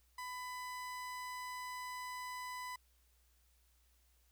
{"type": "tone", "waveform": "30% pulse", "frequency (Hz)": 1000, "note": "B5", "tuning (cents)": 21, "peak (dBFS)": -40, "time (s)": [0.18, 2.76], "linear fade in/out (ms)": 5, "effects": ["added 60 Hz sine -70 dBFS peak until 4.31 s", "white hiss -75 dBFS RMS until 4.31 s"]}